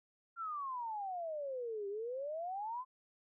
sine exponential two-way sweep, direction down then up, 1395 to 392 to 1051 Hz, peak -38 dBFS, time 0.36-2.85 s, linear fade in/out 50 ms, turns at 1.88 s, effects none

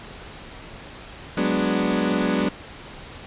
30% pulse chord, G# half-diminished seventh, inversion third, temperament equal, 185 / 207.7 / 246.9 / 293.7 Hz, F#3 / G#3 / B3 / D4, 0 / 0 / 0 / 0 cents, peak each -23 dBFS, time 1.37-2.49 s, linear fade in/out 5 ms, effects pink hiss -40 dBFS RMS until 3.26 s + resampled to 8000 Hz

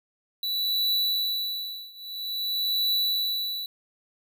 square tone with tremolo, 3951 Hz, B7, in tune, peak -22 dBFS, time 0.43-3.66 s, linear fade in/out 2 ms, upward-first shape triangle, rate 0.5 Hz, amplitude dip 95%, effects none

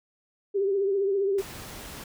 sine tone with vibrato, 394.4 Hz, G4, 11 cents sharp, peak -22 dBFS, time 0.54-1.42 s, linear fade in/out 20 ms, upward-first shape triangle, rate 15 Hz, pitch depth 66 cents each way
pink noise, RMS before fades -41 dBFS, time 1.38-2.04 s, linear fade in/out 5 ms
effects none

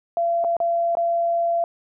sine tone with dropouts, 681 Hz, F5, 44 cents flat, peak -18 dBFS, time 0.17-1.64 s, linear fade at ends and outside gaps 1 ms, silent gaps 0.441-0.446 / 0.567-0.602 / 0.952-0.97 s, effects none

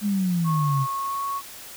sine exponential sweep, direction down, 210.9 to 131.4 Hz, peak -20 dBFS, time 0.01-0.87 s, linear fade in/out 50 ms
sine tone with pitch glide, 1096 to 1108.1 Hz, C#6 to C#6, -20 to -1 cents, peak -25 dBFS, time 0.44-1.42 s, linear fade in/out 50 ms, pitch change +19 cents, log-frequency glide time 1.03-1.21 s
effects white hiss -41 dBFS RMS until 1.76 s

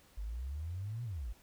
sine exponential two-way sweep, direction up then down, 48.45 to 123.47 to 48.45 Hz, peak -37 dBFS, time 0.17-1.33 s, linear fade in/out 10 ms, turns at 1.04 s, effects pink hiss -64 dBFS RMS until 1.42 s

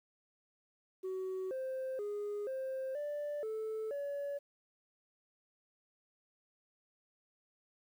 sine tone with pitch steps, 375.9 / 523 / 413 / 527 / 587 / 437.9 / 568 Hz, F#4 / C5 / G#4 / C5 / D5 / A4 / C#5, +27 / -1 / -10 / +12 / -1 / -8 / +42 cents, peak -34 dBFS, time 1.03-4.39 s, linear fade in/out 20 ms, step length 480 ms, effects tanh soft clip ceiling -35 dBFS + 11-bit

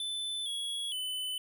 square tone with pitch steps, 3515 / 3342 / 3014 Hz, A7 / G#7 / F#7, -2 / +10 / +31 cents, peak -34 dBFS, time 0-1.38 s, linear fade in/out 2 ms, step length 460 ms, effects none

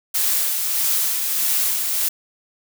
blue noise with tremolo, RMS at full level -19 dBFS, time 0.14-2.09 s, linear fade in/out 10 ms, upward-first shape sine, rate 1.6 Hz, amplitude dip 35%, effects none

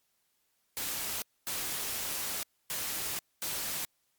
white noise bursts at uneven times, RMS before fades -35 dBFS, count 4, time 0.77-1.22 / 1.47-2.43 / 2.7-3.19 / 3.42-3.85 s, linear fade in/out 0 ms, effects white hiss -75 dBFS RMS until 4.18 s + MP3 96 kbps

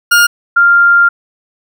40% pulse / sine tone pair in turn, 1415 / 1395.5 Hz, F6 / F6, +22 / -2 cents, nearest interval unison, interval 24 cents, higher first, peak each -4 dBFS, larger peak neither, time 0.11-0.27 / 0.56-1.09 s, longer second, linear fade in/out 10 ms, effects none

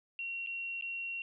sine tone with dropouts, 2740 Hz, F7, 34 cents flat, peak -36 dBFS, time 0.19-1.22 s, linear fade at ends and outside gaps 1 ms, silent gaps 0.463-0.471 / 0.811-0.823 s, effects none

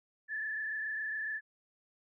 sine tone with frequency modulation, 1742 Hz, A6, 18 cents flat, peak -34 dBFS, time 0.28-1.41 s, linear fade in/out 50 ms, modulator 27.2 Hz, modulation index 1.7, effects none

